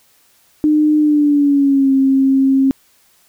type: tone with pitch glide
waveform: sine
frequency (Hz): 303.3 to 268.7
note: D#4 to C4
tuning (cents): -44 to +46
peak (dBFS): -9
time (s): 0.64-2.71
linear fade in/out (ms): 0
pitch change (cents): -210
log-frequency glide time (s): 0.98-1.93
effects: white hiss -54 dBFS RMS until 3.28 s